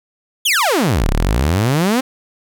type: exponential two-way sweep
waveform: sawtooth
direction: down then up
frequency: 3577 to 31.5 to 270.6 Hz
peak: -9 dBFS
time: 0.45-2.01 s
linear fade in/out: 10 ms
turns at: 1.09 s
effects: none